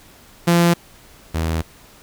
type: tone pair in turn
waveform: sawtooth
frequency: 171.5 / 80.94 Hz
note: F3 / E2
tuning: -31 / -31 cents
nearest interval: octave + minor second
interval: 1300 cents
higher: first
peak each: -8 / -15 dBFS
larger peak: first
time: 0.47-0.74 / 1.34-1.62 s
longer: second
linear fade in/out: 10 ms
effects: pink hiss -47 dBFS RMS until 2.02 s